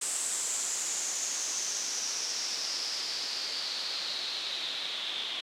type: noise with low-pass filter sweep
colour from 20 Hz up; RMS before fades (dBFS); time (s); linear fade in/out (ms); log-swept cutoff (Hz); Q
white; -34; 0.01-5.41; 10; 8100 to 3400; 5.8
effects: high-pass 300 Hz 12 dB/octave